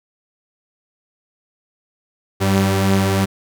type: tone pair together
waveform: sawtooth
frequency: 98 / 193.19 Hz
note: G2 / G3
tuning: 0 / -25 cents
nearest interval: octave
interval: 1175 cents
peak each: -13 dBFS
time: 2.4-3.26 s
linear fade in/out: 20 ms
effects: none